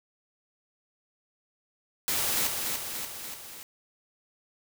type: noise with echo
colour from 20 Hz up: white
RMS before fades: -28 dBFS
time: 2.08-2.47 s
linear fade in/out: 0 ms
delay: 290 ms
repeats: 4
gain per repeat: -4 dB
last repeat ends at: 3.63 s
effects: none